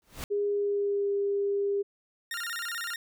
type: noise with exponential growth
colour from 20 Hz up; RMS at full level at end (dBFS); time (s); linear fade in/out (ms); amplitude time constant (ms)
pink; -33; 0.02-0.24; 1; 46
type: tone with pitch glide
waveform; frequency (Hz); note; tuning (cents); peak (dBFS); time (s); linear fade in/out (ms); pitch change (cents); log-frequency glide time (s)
sine; 408.5 to 401.5; G#4 to G4; -29 to +41; -25; 0.3-1.83; 20; -30; 0.45-1.11
type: tone with vibrato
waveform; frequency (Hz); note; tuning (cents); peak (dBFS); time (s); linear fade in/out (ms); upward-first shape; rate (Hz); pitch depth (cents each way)
sawtooth; 1604; G6; +39; -29; 2.31-2.96; 2; square; 16; 240
effects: none